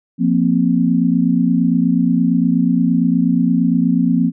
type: chord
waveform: sine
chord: F suspended fourth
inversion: none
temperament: equal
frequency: 174.61 / 233.1 / 261.6 Hz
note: F3 / Bb3 / C4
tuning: 0 / 0 / 0 cents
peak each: -16 dBFS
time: 0.18-4.32 s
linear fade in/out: 50 ms
effects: none